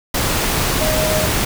sine tone in noise, 622.3 Hz, D#5, in tune, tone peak -19 dBFS, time 0.81-1.26 s, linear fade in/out 5 ms, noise pink, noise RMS -18 dBFS, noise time 0.14-1.45 s, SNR -4 dB, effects none

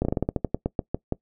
slowing click train, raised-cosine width 2 ms, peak -10 dBFS, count 14, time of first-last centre 0.02-1.124 s, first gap 30 ms, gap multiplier 1.16, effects noise-tail reverb RT60 0.1 s tail -22 dB re dry

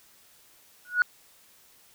sine tone with exponential growth, 1460 Hz, F#6, 24 cents flat, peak -13 dBFS, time 0.85-1.02 s, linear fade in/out 1 ms, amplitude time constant 35 ms, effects tanh soft clip ceiling -13 dBFS + white hiss -58 dBFS RMS until 1.94 s

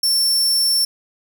sawtooth tone, 5420 Hz, E8, 47 cents sharp, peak -12 dBFS, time 0.03-0.85 s, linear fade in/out 5 ms, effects 7-bit

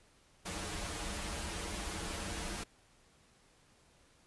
pink noise with comb filter, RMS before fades -40 dBFS, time 0.45-2.64 s, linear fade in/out 10 ms, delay 7.8 ms, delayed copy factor -1, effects pink hiss -66 dBFS RMS until 4.26 s + resampled to 24000 Hz

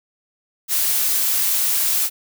blue noise, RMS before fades -19 dBFS, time 0.68-2.1 s, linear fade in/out 50 ms, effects none

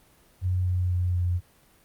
sine tone with pitch steps, 91.3 / 90.41 / 89.52 / 88.65 Hz, F#2 / F#2 / F2 / F2, -23 / -40 / +43 / +26 cents, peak -22 dBFS, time 0.41-1.41 s, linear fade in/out 50 ms, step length 250 ms, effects pink hiss -59 dBFS RMS until 1.84 s + Opus 32 kbps

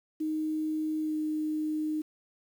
sine tone with pitch glide, 311.1 to 308.1 Hz, D#4 to D#4, 0 to -17 cents, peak -28 dBFS, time 0.2-2.02 s, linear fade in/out 10 ms, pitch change -17 cents, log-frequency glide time 1.01-1.16 s, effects 9-bit

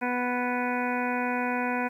harmonic tone, 246.9 Hz, B3, in tune, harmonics 1 / 2 / 3 / 4 / 6 / 7 / 8 / 9 / 10, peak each -30 / -34 / -33 / -33 / -34 / -40 / -40 / -41 / -37 dBFS, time 0.01-1.89 s, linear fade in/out 20 ms, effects 10-bit

